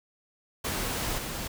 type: noise with level steps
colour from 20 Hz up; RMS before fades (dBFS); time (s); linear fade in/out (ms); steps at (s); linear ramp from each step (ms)
pink; -31 / -35; 0.64-1.48; 10; 1.18; 2
effects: none